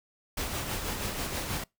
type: noise with tremolo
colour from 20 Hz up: pink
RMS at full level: -32 dBFS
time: 0.37-1.64 s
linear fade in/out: 5 ms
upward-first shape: sine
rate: 6.2 Hz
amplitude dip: 40%
effects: noise-tail reverb RT60 0.2 s tail -25 dB re dry